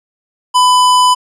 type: tone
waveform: square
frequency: 1000 Hz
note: B5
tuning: 21 cents sharp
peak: -7 dBFS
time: 0.54-1.15 s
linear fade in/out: 20 ms
effects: resampled to 24000 Hz